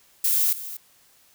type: noise with echo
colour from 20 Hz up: violet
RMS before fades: -21 dBFS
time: 0.24-0.53 s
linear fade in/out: 5 ms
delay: 240 ms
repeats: 1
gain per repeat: -14 dB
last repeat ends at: 0.77 s
effects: white hiss -58 dBFS RMS until 1.34 s